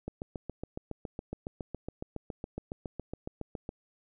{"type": "click train", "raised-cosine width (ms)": 2, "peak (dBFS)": -23, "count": 27, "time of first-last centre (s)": [0.08, 3.691], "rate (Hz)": 7.2, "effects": []}